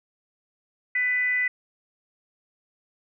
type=tone with frequency modulation; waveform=sine; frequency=1992 Hz; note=B6; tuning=14 cents sharp; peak=-21 dBFS; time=0.95-1.48 s; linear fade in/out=5 ms; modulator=492 Hz; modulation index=0.3; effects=none